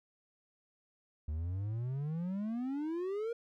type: exponential sweep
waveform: triangle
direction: up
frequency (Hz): 73.42 to 476.6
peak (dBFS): -32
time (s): 1.28-3.33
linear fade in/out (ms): 5
effects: none